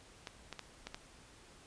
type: clicks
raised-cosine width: 0.2 ms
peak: -25 dBFS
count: 5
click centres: 0.272 / 0.527 / 0.593 / 0.87 / 0.945 s
effects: pink hiss -59 dBFS RMS until 1.66 s + resampled to 22050 Hz